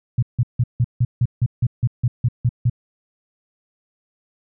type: tone bursts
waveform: sine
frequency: 120.9 Hz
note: B2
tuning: 36 cents flat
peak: -13 dBFS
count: 13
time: 0.18-2.698 s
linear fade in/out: 5 ms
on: 46 ms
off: 160 ms
effects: none